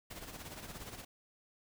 pink noise with tremolo, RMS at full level -45 dBFS, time 0.1-1.05 s, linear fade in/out 10 ms, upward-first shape sine, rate 17 Hz, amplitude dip 60%, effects none

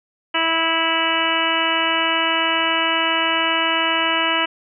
harmonic tone, 327.4 Hz, E4, 12 cents flat, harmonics 1 / 2 / 3 / 4 / 5 / 6 / 7 / 8 / 9, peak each -28 / -27 / -24 / -25 / -26 / -27 / -26 / -27 / -22 dBFS, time 0.34-4.46 s, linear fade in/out 10 ms, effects none

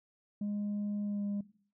sine tone with pitch glide, 206 to 202.9 Hz, G#3 to G#3, -14 to -40 cents, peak -30 dBFS, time 0.41-1.41 s, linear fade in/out 5 ms, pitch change -26 cents, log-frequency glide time 1.03-1.24 s, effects noise-tail reverb RT60 0.5 s tail -19 dB re dry + tanh soft clip ceiling -31 dBFS

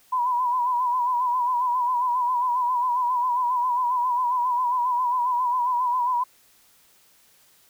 sine tone with vibrato, 987.8 Hz, B5, in tune, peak -20 dBFS, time 0.12-6.24 s, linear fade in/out 10 ms, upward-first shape sine, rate 7.4 Hz, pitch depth 62 cents each way, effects white hiss -58 dBFS RMS until 7.69 s

